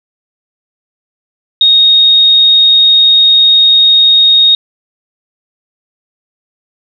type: tone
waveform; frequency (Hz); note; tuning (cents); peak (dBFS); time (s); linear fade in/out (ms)
sine; 3729; A#7; 0; -3; 1.61-4.55; 2
effects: none